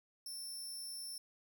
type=tone; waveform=20% pulse; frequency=5370 Hz; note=E8; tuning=31 cents sharp; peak=-38 dBFS; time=0.26-1.18 s; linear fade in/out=2 ms; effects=none